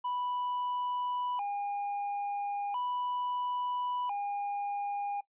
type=tone with vibrato; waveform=triangle; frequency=895 Hz; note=A5; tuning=29 cents sharp; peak=-30 dBFS; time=0.04-5.21 s; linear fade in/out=10 ms; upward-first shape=square; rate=0.37 Hz; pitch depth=170 cents each way; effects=noise-tail reverb RT60 0.1 s tail -19 dB re dry + resampled to 8000 Hz